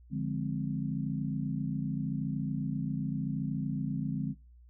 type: chord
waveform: sine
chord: D half-diminished seventh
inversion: none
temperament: equal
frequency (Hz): 146.83 / 174.61 / 207.7 / 261.6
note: D3 / F3 / Ab3 / C4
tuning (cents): 0 / 0 / 0 / 0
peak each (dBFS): -34 / -38 / -36 / -37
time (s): 0.1-4.35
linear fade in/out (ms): 50
effects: noise-tail reverb RT60 0.4 s tail -26 dB re dry + added 60 Hz sine -53 dBFS peak until 4.69 s